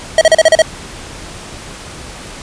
square tone bursts, 640 Hz, D#5, 49 cents sharp, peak -4 dBFS, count 7, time 0.18-0.62 s, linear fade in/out 2 ms, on 32 ms, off 36 ms, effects pink hiss -30 dBFS RMS until 2.42 s + resampled to 22050 Hz

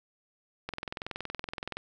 click train, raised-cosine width 0.3 ms, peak -19 dBFS, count 24, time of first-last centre 0.69-1.77 s, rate 21.3 Hz, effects none

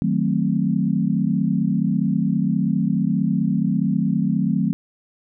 sine chord, D# diminished seventh, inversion none, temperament equal, 155.56 / 185 / 220 / 261.6 Hz, D#3 / F#3 / A3 / C4, 0 / 0 / 0 / 0 cents, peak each -24 / -21 / -22 / -25 dBFS, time 0.02-4.73 s, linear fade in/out 0 ms, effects none

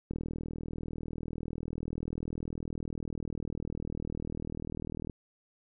click train, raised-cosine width 3 ms, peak -24 dBFS, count 201, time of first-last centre 0.11-5.098 s, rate 40.1 Hz, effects none

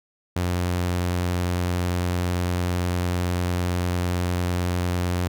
sawtooth tone, 88.9 Hz, F2, 31 cents sharp, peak -18 dBFS, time 0.36-5.28 s, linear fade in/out 5 ms, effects none

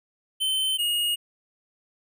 square tone pair in turn, 3077 / 2868 Hz, G7 / F7, -33 / +45 cents, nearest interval minor second, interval 122 cents, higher first, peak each -23 dBFS, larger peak neither, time 0.4-0.78 / 0.78-1.16 s, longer neither, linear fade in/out 20 ms, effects none

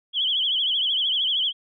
sine tone with vibrato, 3182 Hz, G7, 25 cents sharp, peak -20 dBFS, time 0.13-1.53 s, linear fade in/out 50 ms, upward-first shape triangle, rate 13 Hz, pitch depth 140 cents each way, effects none

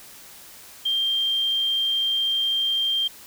sine tone, 3178 Hz, G7, 23 cents sharp, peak -20 dBFS, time 0.85-3.08 s, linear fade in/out 10 ms, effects white hiss -45 dBFS RMS until 3.26 s

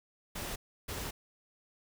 pink noise bursts at uneven times, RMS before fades -39 dBFS, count 2, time 0.35-0.56 / 0.88-1.11 s, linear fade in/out 10 ms, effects none

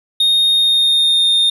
triangle tone with pitch glide, 3701 to 3656 Hz, A#7 to A#7, -13 to -34 cents, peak -9 dBFS, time 0.2-1.5 s, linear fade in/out 5 ms, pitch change -21 cents, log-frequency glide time 0.51-1.3 s, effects none

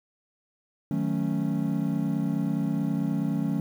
triangle chord, D# half-diminished seventh, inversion none, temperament equal, 155.56 / 185 / 220 / 277.2 Hz, D#3 / F#3 / A3 / C#4, 0 / 0 / 0 / 0 cents, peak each -28 dBFS, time 0.91-3.6 s, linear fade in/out 2 ms, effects 9-bit

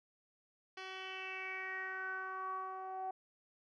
10% pulse tone with low-pass filter sweep, 377.9 Hz, F#4, 37 cents sharp, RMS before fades -43 dBFS, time 0.77-3.11 s, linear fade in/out 5 ms, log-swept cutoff 3800 to 760 Hz, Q 5.9, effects none

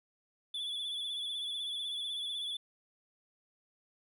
triangle tone with vibrato, 3439 Hz, A7, 40 cents flat, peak -34 dBFS, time 0.54-2.57 s, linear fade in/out 5 ms, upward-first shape sine, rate 16 Hz, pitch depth 47 cents each way, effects none

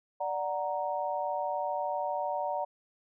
sine chord, D augmented, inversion none, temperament equal, 587.3 / 740 / 932.3 Hz, D5 / F#5 / A#5, 0 / 0 / 0 cents, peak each -34 / -34 / -34 dBFS, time 0.2-2.65 s, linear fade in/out 10 ms, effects none

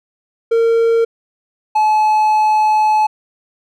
triangle tone pair in turn, 458.9 / 858.3 Hz, A#4 / A5, -27 / -43 cents, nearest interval major seventh, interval 1084 cents, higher second, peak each -8 dBFS, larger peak neither, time 0.51-1.05 / 1.75-3.07 s, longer second, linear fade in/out 10 ms, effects none

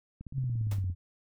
click train, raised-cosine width 5 ms, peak -30 dBFS, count 13, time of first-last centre 0.21-0.9 s, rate 17.4 Hz
sine exponential sweep, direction down, 138.59 to 86 Hz, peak -28 dBFS, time 0.33-0.95 s, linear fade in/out 50 ms
pink noise with exponential decay, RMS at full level -40 dBFS, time 0.71-0.85 s, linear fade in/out 5 ms, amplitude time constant 29 ms
effects none

